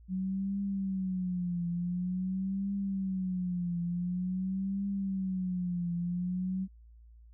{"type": "tone with vibrato", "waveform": "sine", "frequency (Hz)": 185, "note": "F#3", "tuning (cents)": 0, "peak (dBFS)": -30, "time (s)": [0.08, 6.68], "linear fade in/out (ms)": 50, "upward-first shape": "triangle", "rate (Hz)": 0.47, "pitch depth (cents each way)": 130, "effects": ["added 57 Hz sine -52 dBFS peak until 7.33 s"]}